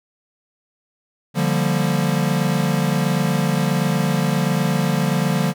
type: chord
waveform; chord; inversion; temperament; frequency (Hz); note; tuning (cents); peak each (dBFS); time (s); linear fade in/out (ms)
square; G minor seventh; second; equal; 146.83 / 174.61 / 196 / 233.1; D3 / F3 / G3 / Bb3; 0 / 0 / 0 / 0; -22 / -22 / -25 / -26; 1.34-5.54; 50
effects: none